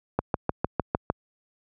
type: click train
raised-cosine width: 1 ms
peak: -8 dBFS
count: 7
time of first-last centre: 0.19-1.1 s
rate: 6.59 Hz
effects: high-pass 60 Hz 12 dB/octave